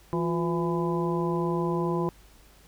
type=harmonic tone with a mistuned harmonic; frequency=167.3 Hz; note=E3; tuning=26 cents sharp; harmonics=1 / 2 / 3 / 4 / 5 / 6; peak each=-28 / -28 / -35 / -40 / -38 / -33 dBFS; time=0.13-2.09 s; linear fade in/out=0 ms; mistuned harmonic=2; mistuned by=+88 cents; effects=added 50 Hz sine -55 dBFS peak until 2.67 s + pink hiss -57 dBFS RMS until 2.67 s